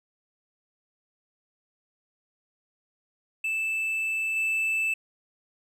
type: tone with level steps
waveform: triangle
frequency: 2637 Hz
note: E7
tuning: in tune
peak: -24 / -22 dBFS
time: 3.44-4.94 s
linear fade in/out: 5 ms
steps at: 4.36 s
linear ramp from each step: 5 ms
effects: none